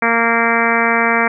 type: harmonic tone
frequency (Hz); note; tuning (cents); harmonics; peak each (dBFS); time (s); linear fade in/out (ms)
231.2; A#3; -14; 1 / 2 / 3 / 4 / 5 / 6 / 7 / 8 / 9 / 10; -21 / -21 / -21 / -21 / -21 / -21 / -21 / -21 / -21 / -21; 0.02-1.28; 5
effects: none